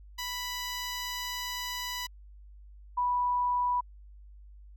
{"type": "tone pair in turn", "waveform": ["10% pulse", "sine"], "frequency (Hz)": [987.8, 983.2], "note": ["B5", "B5"], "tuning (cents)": [0, -8], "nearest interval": "unison", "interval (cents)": 8, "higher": "first", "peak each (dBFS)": -25, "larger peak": "neither", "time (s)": [[0.18, 2.07], [2.97, 3.81]], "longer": "first", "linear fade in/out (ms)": 10, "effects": ["added 50 Hz sine -48 dBFS peak until 4.76 s"]}